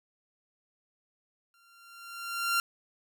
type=tone with exponential growth; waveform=sawtooth; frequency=1382 Hz; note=F6; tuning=19 cents flat; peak=-20 dBFS; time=1.54-2.6 s; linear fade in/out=1 ms; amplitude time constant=230 ms; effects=none